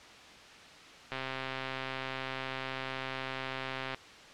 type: click train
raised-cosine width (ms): 0.3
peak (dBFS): -20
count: 374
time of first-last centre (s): 1.12-3.946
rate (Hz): 132
effects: white hiss -51 dBFS RMS until 4.33 s + low-pass 4000 Hz 12 dB/octave